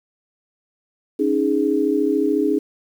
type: chord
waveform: sine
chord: C# suspended second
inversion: none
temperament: equal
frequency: 277.2 / 311.1 / 415.3 Hz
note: C#4 / D#4 / G#4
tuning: 0 / 0 / 0 cents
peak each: -21 / -20 / -20 dBFS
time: 1.19-2.59 s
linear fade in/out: 10 ms
effects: 8-bit